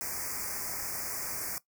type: band-stop noise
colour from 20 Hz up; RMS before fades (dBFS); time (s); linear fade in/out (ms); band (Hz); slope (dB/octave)
white; -36; 0.01-1.58; 0; 2400 to 4800; 96
effects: noise-tail reverb RT60 0.1 s tail -17 dB re dry